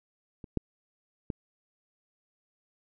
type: clicks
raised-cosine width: 3 ms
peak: -30 / -14 / -19 dBFS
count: 3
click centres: 0.442 / 0.573 / 1.302 s
effects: none